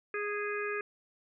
harmonic tone, 413.7 Hz, G#4, 7 cents flat, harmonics 1 / 3 / 4 / 5 / 6, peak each -35 / -40 / -38 / -43 / -41 dBFS, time 0.14-0.81 s, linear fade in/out 2 ms, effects none

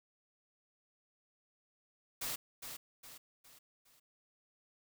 white noise with echo, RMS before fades -39 dBFS, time 2.21-2.36 s, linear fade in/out 10 ms, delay 410 ms, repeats 4, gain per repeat -7 dB, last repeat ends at 4 s, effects none

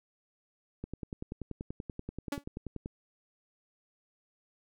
click train, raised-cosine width 3 ms, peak -25 dBFS, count 22, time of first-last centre 0.84-2.859 s, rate 10.4 Hz
sawtooth tone with exponential decay, 285 Hz, C#4, 48 cents sharp, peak -25 dBFS, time 2.32-2.44 s, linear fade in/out 5 ms, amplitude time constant 24 ms
effects none

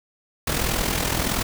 pink noise with amplitude modulation, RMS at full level -21 dBFS, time 0.47-1.43 s, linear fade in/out 5 ms, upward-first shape sine, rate 41.5 Hz, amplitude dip 60%, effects none

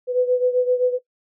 sine beating tone pair, 497.7 / 505.4 Hz, B4 / B4, +13 / +40 cents, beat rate 7.7 Hz, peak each -17 / -22 dBFS, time 0.07-0.99 s, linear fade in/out 50 ms, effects noise-tail reverb RT60 0.1 s tail -17 dB re dry

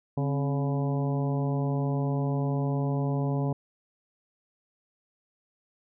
harmonic tone with a mistuned harmonic, 141.3 Hz, C#3, 34 cents sharp, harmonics 1 / 2 / 3 / 4 / 5 / 6 / 7, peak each -26 / -32 / -36 / -38 / -40 / -42 / -43 dBFS, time 0.17-3.53 s, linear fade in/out 5 ms, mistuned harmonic 2, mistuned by -78 cents, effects none

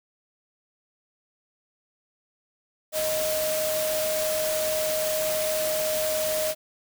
sine tone in noise, 622.3 Hz, D#5, in tune, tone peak -25 dBFS, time 2.92-6.55 s, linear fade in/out 50 ms, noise white, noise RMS -30 dBFS, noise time 2.92-6.55 s, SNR +2 dB, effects none

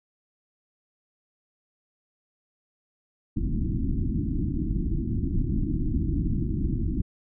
pink low-pass noise, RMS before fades -26 dBFS, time 3.36-7.02 s, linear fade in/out 10 ms, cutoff 340 Hz, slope 96 dB/octave, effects none

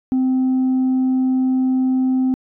sine tone, 259 Hz, C4, 17 cents flat, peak -12 dBFS, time 0.12-2.34 s, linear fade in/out 0 ms, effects tanh soft clip ceiling -13 dBFS

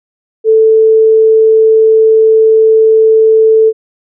sine tone, 441.4 Hz, A4, 5 cents sharp, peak -3 dBFS, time 0.44-3.73 s, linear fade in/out 50 ms, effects none

